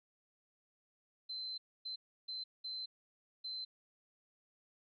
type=tone bursts at uneven times; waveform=sine; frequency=4078 Hz; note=C8; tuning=45 cents flat; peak=-40 dBFS; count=5; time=1.29-1.58 / 1.85-1.96 / 2.28-2.44 / 2.64-2.86 / 3.44-3.65 s; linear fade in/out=10 ms; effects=none